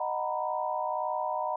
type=chord; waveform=sine; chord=B major seventh; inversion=first; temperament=just; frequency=617.4 / 740.8 / 926 / 987.8 Hz; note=D#5 / F#5 / A#5 / B5; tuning=-14 / +2 / -12 / 0 cents; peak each=-34 dBFS; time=0-1.56 s; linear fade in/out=5 ms; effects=none